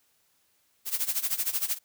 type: noise with tremolo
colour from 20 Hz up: blue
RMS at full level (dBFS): -26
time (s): 0.85-1.79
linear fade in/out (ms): 50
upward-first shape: sine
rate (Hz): 13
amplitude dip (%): 85
effects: white hiss -69 dBFS RMS until 1.84 s